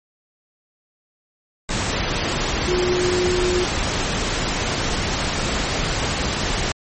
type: tone in noise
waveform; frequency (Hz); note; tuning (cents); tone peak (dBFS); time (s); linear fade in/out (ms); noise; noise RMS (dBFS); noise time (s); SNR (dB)
sine; 360.2; F#4; -46; -18; 2.68-3.64; 2; pink; -22; 1.69-6.72; +1
effects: MP3 32 kbps